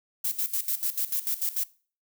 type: noise with tremolo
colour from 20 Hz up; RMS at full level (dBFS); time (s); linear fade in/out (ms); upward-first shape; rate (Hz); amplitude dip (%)
violet; -27; 0.24-1.64; 10; square; 6.8; 80
effects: noise-tail reverb RT60 0.4 s tail -21 dB re dry